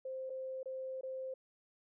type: tone with dropouts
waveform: sine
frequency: 523.3 Hz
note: C5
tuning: in tune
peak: -39 dBFS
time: 0.05-1.34 s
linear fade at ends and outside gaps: 5 ms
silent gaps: 0.297-0.301 / 0.631-0.657 / 1.011-1.032 s
effects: none